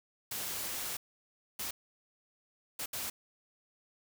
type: noise bursts at uneven times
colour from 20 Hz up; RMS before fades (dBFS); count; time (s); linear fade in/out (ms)
white; -38; 4; 0.31-0.97 / 1.59-1.71 / 2.79-2.86 / 2.93-3.1; 5
effects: none